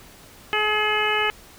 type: harmonic tone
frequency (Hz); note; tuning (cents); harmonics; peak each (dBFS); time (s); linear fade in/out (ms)
424.9; G#4; +40; 1 / 2 / 3 / 4 / 5 / 6 / 7; -27 / -27 / -27 / -27 / -27 / -27 / -27; 0.53-1.3; 0
effects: pink hiss -47 dBFS RMS until 1.58 s